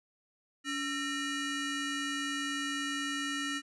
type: ring-modulated tone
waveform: 25% pulse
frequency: 1061 Hz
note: C6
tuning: 24 cents sharp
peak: -26 dBFS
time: 0.64-3.62 s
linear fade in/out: 50 ms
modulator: 777 Hz
effects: resampled to 22050 Hz